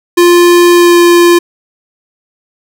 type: tone with pitch glide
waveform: square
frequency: 349.2 to 346.6 Hz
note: F4 to F4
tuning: 0 to -13 cents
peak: -3 dBFS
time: 0.17-1.39 s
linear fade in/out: 10 ms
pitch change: -13 cents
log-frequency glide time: 0.73-0.99 s
effects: none